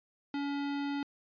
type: tone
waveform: square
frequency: 283.5 Hz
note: C#4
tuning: 39 cents sharp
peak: -33 dBFS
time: 0.34-1.03 s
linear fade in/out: 2 ms
effects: resampled to 11025 Hz